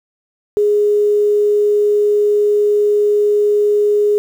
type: tone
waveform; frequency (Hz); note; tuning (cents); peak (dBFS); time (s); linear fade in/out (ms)
sine; 415.3; G#4; 0; -10; 0.57-4.18; 0
effects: 7-bit